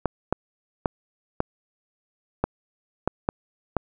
clicks, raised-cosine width 1 ms, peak -7 dBFS, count 8, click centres 0.057 / 0.326 / 0.858 / 1.404 / 2.44 / 3.076 / 3.289 / 3.767 s, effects none

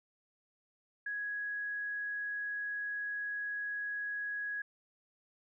sine tone, 1666 Hz, G#6, 5 cents sharp, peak -35 dBFS, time 1.06-4.62 s, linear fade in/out 5 ms, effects none

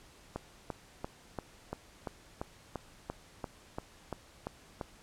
click train, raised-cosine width 1 ms, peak -22 dBFS, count 14, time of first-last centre 0.36-4.812 s, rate 2.92 Hz, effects pink hiss -58 dBFS RMS until 5.02 s + low-pass 10000 Hz 12 dB/octave

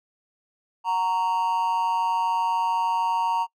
triangle tone with amplitude modulation, 928 Hz, A#5, 8 cents flat, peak -16 dBFS, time 0.84-3.47 s, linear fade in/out 50 ms, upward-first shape sine, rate 187 Hz, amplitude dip 70%, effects noise-tail reverb RT60 0.1 s tail -25 dB re dry

